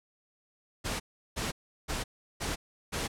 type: noise bursts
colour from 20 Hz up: pink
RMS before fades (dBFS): -33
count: 5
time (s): 0.84-3.08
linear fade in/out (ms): 20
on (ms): 160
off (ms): 360
effects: low-pass 10000 Hz 12 dB/octave